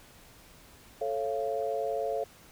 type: chord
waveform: sine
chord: A augmented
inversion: none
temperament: just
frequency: 440 / 550 / 687.5 Hz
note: A4 / C#5 / E#5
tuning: 0 / -14 / -27 cents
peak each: -33 dBFS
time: 1.01-2.24 s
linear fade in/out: 5 ms
effects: pink hiss -55 dBFS RMS until 2.51 s